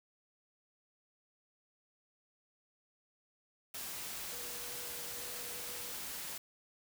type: tone in noise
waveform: sine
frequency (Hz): 485.4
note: B4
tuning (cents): -30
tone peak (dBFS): -54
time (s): 4.32-5.92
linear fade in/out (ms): 5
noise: white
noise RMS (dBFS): -43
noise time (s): 3.74-6.38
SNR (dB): -14
effects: none